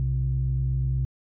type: tone pair together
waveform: sine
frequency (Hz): 62.14 / 130.3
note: B1 / C3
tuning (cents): +11 / -7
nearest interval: octave + minor second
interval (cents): 1282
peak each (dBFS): -25 / -23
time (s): 0-1.05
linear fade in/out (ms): 0
effects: tanh soft clip ceiling -16 dBFS